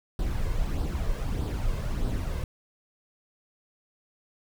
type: noise with flanger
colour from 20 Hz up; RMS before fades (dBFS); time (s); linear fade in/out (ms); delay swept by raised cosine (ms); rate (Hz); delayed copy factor
brown; -28; 0.19-2.44; 2; 0.22 to 1.92; 1.6; +0.5
effects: none